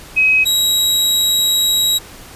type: tone pair in turn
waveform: sine / sawtooth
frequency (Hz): 2540 / 3842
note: D#7 / B7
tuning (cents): +35 / -48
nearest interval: perfect fifth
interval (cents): 717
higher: second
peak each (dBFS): -9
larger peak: neither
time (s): 0.16-0.45 / 0.45-1.99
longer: second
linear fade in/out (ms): 20
effects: pink hiss -37 dBFS RMS until 2.35 s + resampled to 32000 Hz